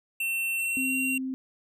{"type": "tone with pitch glide", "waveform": "square", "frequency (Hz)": [2700, 2750], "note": ["E7", "F7"], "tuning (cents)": [41, -27], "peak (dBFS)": -27, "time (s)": [0.2, 1.18], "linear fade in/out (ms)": 5, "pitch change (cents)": 32, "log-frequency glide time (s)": [0.56, 0.95]}
{"type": "tone", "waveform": "sine", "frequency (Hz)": 261.6, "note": "C4", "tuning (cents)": 0, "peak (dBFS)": -29, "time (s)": [0.77, 1.34], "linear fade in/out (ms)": 0}
{"effects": []}